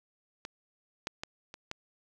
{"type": "clicks", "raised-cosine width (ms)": 0.2, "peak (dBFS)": [-22, -16, -19, -27, -19], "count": 5, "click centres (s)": [0.451, 1.071, 1.235, 1.541, 1.714], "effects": []}